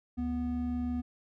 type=tone pair together; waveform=triangle; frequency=73.1 / 245.5 Hz; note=D2 / B3; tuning=-7 / -10 cents; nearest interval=octave + major sixth; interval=2097 cents; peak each=-35 / -29 dBFS; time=0.17-1.02 s; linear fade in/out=20 ms; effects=none